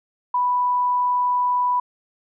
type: tone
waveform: sine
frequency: 987.8 Hz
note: B5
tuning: in tune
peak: -17 dBFS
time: 0.34-1.8 s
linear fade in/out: 5 ms
effects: none